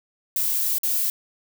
violet noise with dropouts, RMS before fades -23 dBFS, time 0.36-1.1 s, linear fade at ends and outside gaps 1 ms, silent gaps 0.784-0.833 s, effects none

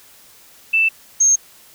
sine tone pair in turn, 2653 / 6428 Hz, E7 / G8, +10 / +43 cents, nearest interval octave + minor third, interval 1533 cents, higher second, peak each -12 / -10 dBFS, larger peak second, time 0.73-0.89 / 1.2-1.36 s, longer neither, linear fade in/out 10 ms, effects white hiss -47 dBFS RMS until 1.74 s

